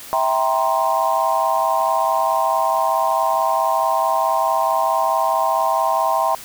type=chord; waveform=sine; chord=C dominant seventh; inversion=first; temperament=just; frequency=654.1 / 784.9 / 941.9 / 1046.5 Hz; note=E5 / G5 / Bb5 / C6; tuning=-14 / +2 / +18 / 0 cents; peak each=-21 dBFS; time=0.13-6.35 s; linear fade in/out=0 ms; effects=white hiss -37 dBFS RMS until 6.44 s

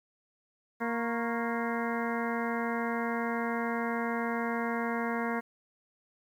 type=harmonic tone with a mistuned harmonic; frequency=233.2 Hz; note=A#3; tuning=1 cent sharp; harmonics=1 / 2 / 3 / 4 / 5 / 6 / 7 / 8 / 9; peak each=-33 / -36 / -38 / -39 / -40 / -41 / -41 / -42 / -43 dBFS; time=0.8-5.41 s; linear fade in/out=20 ms; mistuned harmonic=5; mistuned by=-91 cents; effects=10-bit

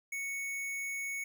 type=tone; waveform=square; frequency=2218 Hz; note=C#7; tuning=in tune; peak=-36 dBFS; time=0.12-1.24 s; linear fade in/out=5 ms; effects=none

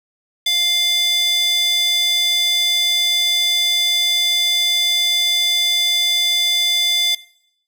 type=tone with high-pass filter; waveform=square; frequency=698.5 Hz; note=F5; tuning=in tune; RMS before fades=-17 dBFS; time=0.46-7.15 s; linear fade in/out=5 ms; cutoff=3100 Hz; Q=7.5; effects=noise-tail reverb RT60 0.7 s tail -19 dB re dry

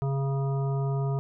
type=harmonic tone; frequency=137.1 Hz; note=C#3; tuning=19 cents flat; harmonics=1 / 3 / 5 / 7 / 9; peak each=-25 / -35 / -39 / -42 / -44 dBFS; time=0.02-1.19 s; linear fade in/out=0 ms; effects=none

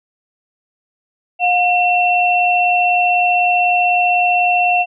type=tone pair together; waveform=sine; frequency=717.3 / 2708 Hz; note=F5 / E7; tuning=+46 / +46 cents; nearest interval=octave + major seventh; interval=2300 cents; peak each=-13 / -15 dBFS; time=1.39-4.86 s; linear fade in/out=50 ms; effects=none

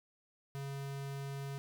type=tone; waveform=square; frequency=138.59 Hz; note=C#3; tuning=in tune; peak=-40 dBFS; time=0.55-1.58 s; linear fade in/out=0 ms; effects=none

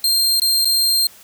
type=tone with dropouts; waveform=sawtooth; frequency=4186 Hz; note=C8; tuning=in tune; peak=-11 dBFS; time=0.04-1.07 s; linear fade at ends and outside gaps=2 ms; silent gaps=0.399-0.418 / 0.647-0.654 s; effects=white hiss -45 dBFS RMS until 1.23 s

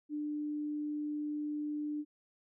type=tone; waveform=sine; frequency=297.9 Hz; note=D4; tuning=25 cents sharp; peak=-34 dBFS; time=0.09-2.05 s; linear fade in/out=50 ms; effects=none

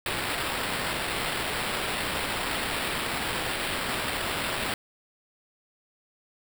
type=noise with sample-and-hold; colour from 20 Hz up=white; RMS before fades=-30 dBFS; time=0.06-4.74 s; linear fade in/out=2 ms; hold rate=6300 Hz; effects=none

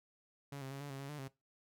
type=tone with pitch steps; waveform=sawtooth; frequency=140.7 / 133.9 / 138.1 / 143.5 / 135.9 / 138.7 / 148.5 / 134.5 Hz; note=C#3 / C3 / C#3 / D3 / C#3 / C#3 / D3 / C3; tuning=+26 / +40 / -6 / -40 / -34 / +1 / +20 / +48 cents; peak=-39 dBFS; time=0.52-1.28 s; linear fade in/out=5 ms; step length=95 ms; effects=noise-tail reverb RT60 0.2 s tail -18 dB re dry

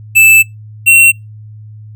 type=tone pair in turn; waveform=square; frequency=2637 / 2725 Hz; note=E7 / F7; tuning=0 / -43 cents; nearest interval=minor second; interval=57 cents; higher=second; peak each=-3 dBFS; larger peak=neither; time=0.15-0.43 / 0.86-1.12 s; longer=first; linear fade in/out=20 ms; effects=noise-tail reverb RT60 0.2 s tail -26 dB re dry + added 107 Hz sine -29 dBFS peak until 1.95 s

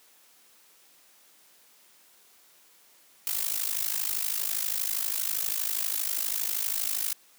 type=noise with amplitude modulation; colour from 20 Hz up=blue; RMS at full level=-26 dBFS; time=3.27-7.13 s; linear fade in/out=0 ms; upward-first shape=sine; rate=52.5 Hz; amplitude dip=85%; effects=white hiss -59 dBFS RMS until 7.38 s + high-pass 200 Hz 12 dB/octave

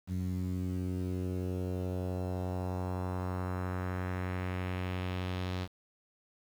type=tone with low-pass filter sweep; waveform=sawtooth; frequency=91.6 Hz; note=F#2; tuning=17 cents flat; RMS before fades=-35 dBFS; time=0.07-5.68 s; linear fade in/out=50 ms; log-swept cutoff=200 to 4200 Hz; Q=1.8; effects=9-bit

